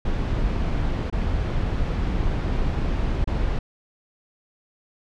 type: noise with dropouts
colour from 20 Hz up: brown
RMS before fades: -23 dBFS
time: 0.05-3.59 s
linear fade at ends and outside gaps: 5 ms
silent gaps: 1.101-1.125 / 3.244-3.273 s
effects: low-pass 4000 Hz 12 dB/octave